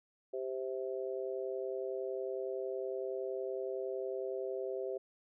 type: harmonic tone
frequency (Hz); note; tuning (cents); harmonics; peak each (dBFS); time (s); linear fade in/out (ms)
130.81; C3; 0; 3 / 4 / 5; -38 / -40 / -44; 0.33-4.98; 10
effects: none